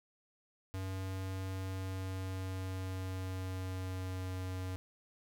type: tone with pitch glide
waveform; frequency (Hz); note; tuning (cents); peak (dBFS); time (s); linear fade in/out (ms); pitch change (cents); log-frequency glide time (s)
square; 94.8 to 92.8; F#2 to F#2; +43 to +6; -38; 0.74-4.76; 0; -37; 1.53-4.36
effects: none